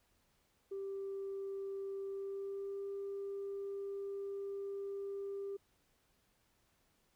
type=tone with pitch glide; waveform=sine; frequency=391.9 to 396.7 Hz; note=G4 to G4; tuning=0 to +21 cents; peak=-38 dBFS; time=0.71-5.57 s; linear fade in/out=10 ms; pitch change=+21 cents; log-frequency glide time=2.07-2.85 s; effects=tanh soft clip ceiling -36 dBFS + pink hiss -75 dBFS RMS until 7.15 s